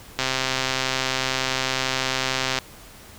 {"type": "click train", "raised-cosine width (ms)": 0.2, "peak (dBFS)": -5, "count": 315, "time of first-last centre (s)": [0.19, 2.587], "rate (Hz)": 131, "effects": ["pink hiss -45 dBFS RMS until 3.18 s"]}